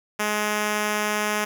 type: tone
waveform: 5% pulse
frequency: 210.5 Hz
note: G#3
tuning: 24 cents sharp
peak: -11 dBFS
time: 0.19-1.45 s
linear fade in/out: 10 ms
effects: none